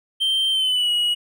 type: tone with pitch glide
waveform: triangle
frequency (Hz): 3136 to 2909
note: G7 to F#7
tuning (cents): 0 to -30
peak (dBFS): -16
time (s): 0.2-1.15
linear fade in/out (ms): 20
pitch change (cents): -130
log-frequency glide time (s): 0.51-0.9
effects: none